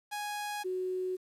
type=tone pair in turn; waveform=sawtooth / sine; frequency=830 / 369.7 Hz; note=G#5 / F#4; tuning=-1 / -1 cents; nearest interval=octave + major second; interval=1400 cents; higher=first; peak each=-31 / -31 dBFS; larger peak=neither; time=0.11-0.64 / 0.64-1.17 s; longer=neither; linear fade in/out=20 ms; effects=resampled to 32000 Hz + 10-bit